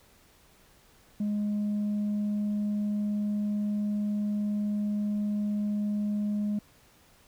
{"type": "tone", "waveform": "sine", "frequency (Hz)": 207.7, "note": "G#3", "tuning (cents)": 0, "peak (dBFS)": -24, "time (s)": [1.2, 6.59], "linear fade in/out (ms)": 5, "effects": ["tanh soft clip ceiling -25 dBFS", "pink hiss -60 dBFS RMS until 7.27 s"]}